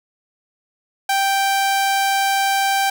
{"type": "tone", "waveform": "sawtooth", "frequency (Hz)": 784, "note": "G5", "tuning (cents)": 0, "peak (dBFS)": -12, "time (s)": [1.09, 2.9], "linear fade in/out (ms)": 5, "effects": []}